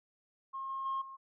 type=tone with level steps; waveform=sine; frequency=1074 Hz; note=C6; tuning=45 cents sharp; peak=-37 / -35 / -31 / -45 dBFS; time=0.53-1.17 s; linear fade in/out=20 ms; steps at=0.69 / 0.85 / 1.01 s; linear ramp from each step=10 ms; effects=tanh soft clip ceiling -29 dBFS